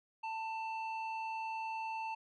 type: tone with low-pass filter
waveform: square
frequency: 890 Hz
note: A5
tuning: 20 cents sharp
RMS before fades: -40 dBFS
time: 0.23-2.15 s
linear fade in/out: 10 ms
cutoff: 2400 Hz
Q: 1.6
effects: none